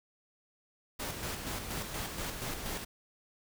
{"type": "noise with tremolo", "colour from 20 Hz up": "pink", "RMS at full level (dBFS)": -37, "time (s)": [0.99, 2.85], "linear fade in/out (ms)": 10, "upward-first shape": "square", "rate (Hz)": 4.2, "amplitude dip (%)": 40, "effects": []}